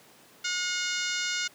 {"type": "harmonic tone with a mistuned harmonic", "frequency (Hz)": 720, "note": "F#5", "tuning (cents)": -47, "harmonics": [2, 3, 4, 5, 6, 7, 8, 9, 10], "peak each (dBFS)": [-33, -35, -36, -37, -38, -38, -39, -40, -40], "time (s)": [0.44, 1.48], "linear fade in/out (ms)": 10, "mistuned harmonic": 6, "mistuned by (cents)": -19, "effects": ["pink hiss -55 dBFS RMS until 1.54 s", "high-pass 200 Hz 12 dB/octave"]}